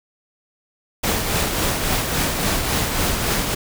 pink noise with tremolo, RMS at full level -19 dBFS, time 1.03-3.55 s, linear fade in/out 10 ms, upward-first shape triangle, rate 3.6 Hz, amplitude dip 45%, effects none

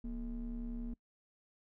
triangle ring-modulated tone, 100.6 Hz, G2, 45 cents sharp, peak -33 dBFS, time 0.04-0.94 s, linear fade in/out 5 ms, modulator 136 Hz, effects noise-tail reverb RT60 0.1 s tail -24 dB re dry

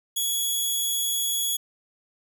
10% pulse tone, 3362 Hz, G#7, 20 cents sharp, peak -16 dBFS, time 0.16-1.57 s, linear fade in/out 10 ms, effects none

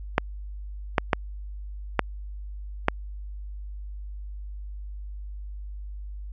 clicks, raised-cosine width 0.5 ms, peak -3 dBFS, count 5, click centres 0.181 / 0.982 / 1.132 / 1.993 / 2.884 s, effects added 50 Hz sine -34 dBFS peak until 6.32 s

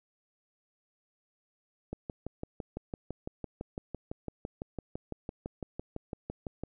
click train, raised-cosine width 2 ms, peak -23 dBFS, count 29, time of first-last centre 1.93-6.636 s, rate 5.95 Hz, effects none

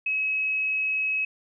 sine tone, 2562 Hz, E7, 50 cents flat, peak -23 dBFS, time 0.06-1.25 s, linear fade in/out 5 ms, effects none

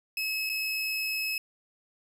30% pulse tone with dropouts, 2579 Hz, E7, 39 cents flat, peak -26 dBFS, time 0.17-1.38 s, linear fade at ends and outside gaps 2 ms, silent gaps 0.493-0.497 s, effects none

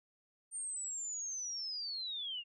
sine linear sweep, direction down, 8870 to 2752 Hz, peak -38 dBFS, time 0.51-2.44 s, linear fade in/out 50 ms, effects none

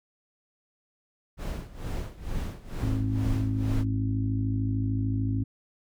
brown noise with tremolo, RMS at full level -30 dBFS, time 1.37-3.85 s, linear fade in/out 50 ms, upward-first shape sine, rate 2.2 Hz, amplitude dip 85%
harmonic tone, 53.4 Hz, G#1, 49 cents sharp, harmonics 1 / 2 / 4 / 5 / 6, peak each -35 / -26 / -39 / -31 / -42 dBFS, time 2.82-5.44 s, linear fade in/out 10 ms
effects none

